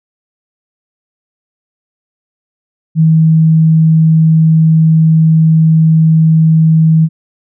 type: tone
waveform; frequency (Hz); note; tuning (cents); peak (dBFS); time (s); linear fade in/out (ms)
sine; 160; D#3; +49; -4; 2.95-7.09; 50
effects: none